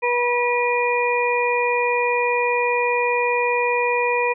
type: harmonic tone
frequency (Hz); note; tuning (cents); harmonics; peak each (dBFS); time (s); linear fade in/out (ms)
485; B4; -31; 1 / 2 / 4 / 5; -21 / -22 / -29 / -23; 0.02-4.34; 20
effects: none